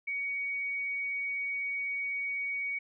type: tone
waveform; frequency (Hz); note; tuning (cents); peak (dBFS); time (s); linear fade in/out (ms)
sine; 2246; C#7; +22; -31; 0.07-2.79; 10
effects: none